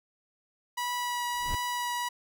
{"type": "tone with vibrato", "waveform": "sawtooth", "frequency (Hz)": 974, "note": "B5", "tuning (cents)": -24, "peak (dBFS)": -26, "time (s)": [0.77, 2.09], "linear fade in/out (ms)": 10, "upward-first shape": "triangle", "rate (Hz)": 1.5, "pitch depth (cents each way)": 10}
{"type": "noise with exponential growth", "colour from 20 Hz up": "brown", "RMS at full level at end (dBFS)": -28, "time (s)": [1.32, 1.55], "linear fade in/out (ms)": 5, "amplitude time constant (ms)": 49}
{"effects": []}